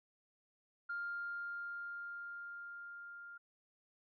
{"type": "tone with level ramp", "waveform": "sine", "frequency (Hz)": 1401, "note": "F6", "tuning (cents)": 5, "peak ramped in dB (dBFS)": [-37, -49], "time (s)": [0.89, 3.38], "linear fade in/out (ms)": 10, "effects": ["tanh soft clip ceiling -33 dBFS"]}